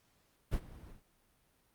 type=noise with ADSR envelope; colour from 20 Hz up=brown; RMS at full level=-32 dBFS; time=0.51-1.03 s; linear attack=27 ms; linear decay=62 ms; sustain=-19 dB; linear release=130 ms; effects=pink hiss -72 dBFS RMS until 1.74 s + Opus 48 kbps